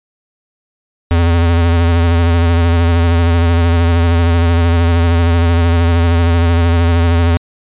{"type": "tone with vibrato", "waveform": "square", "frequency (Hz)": 84.6, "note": "E2", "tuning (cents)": 45, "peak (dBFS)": -9, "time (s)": [1.11, 7.37], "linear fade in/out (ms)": 0, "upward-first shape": "sine", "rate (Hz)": 13, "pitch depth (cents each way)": 38, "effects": ["resampled to 8000 Hz"]}